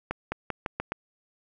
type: accelerating click train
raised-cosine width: 0.5 ms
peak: -14 dBFS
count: 6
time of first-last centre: 0.11-0.92 s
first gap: 210 ms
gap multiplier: 0.87
effects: none

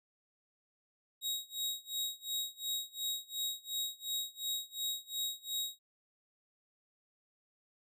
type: tone with tremolo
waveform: sawtooth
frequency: 3794 Hz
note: A#7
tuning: 30 cents sharp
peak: -30 dBFS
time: 1.21-5.79 s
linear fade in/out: 50 ms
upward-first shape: sine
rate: 2.8 Hz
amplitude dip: 95%
effects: none

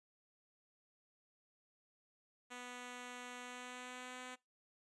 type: tone with pitch glide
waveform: 5% pulse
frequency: 246.9 to 252.7 Hz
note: B3 to B3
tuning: 0 to +40 cents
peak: -36 dBFS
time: 2.5-4.36 s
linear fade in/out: 20 ms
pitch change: +40 cents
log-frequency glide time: 3.41-4.2 s
effects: noise-tail reverb RT60 0.2 s tail -22 dB re dry + resampled to 24000 Hz

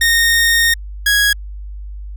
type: tone pair in turn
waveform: sawtooth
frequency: 1847 / 1657.3 Hz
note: A#6 / G#6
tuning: -16 / -4 cents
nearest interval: major second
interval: 188 cents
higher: first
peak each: -7 dBFS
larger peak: neither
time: 0.01-0.74 / 1.06-1.33 s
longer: first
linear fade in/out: 5 ms
effects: added 50 Hz sine -26 dBFS peak until 2.16 s

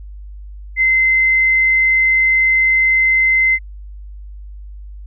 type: tone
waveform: sine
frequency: 2066 Hz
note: C7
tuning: 22 cents flat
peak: -10 dBFS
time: 0.76-3.59 s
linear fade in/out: 50 ms
effects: added 50 Hz sine -30 dBFS peak until 5.06 s

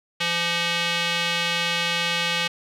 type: tone with band-pass filter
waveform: square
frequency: 171.2 Hz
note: F3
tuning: 34 cents flat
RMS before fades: -24 dBFS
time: 0.2-2.48 s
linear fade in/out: 10 ms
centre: 3000 Hz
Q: 1.8
effects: none

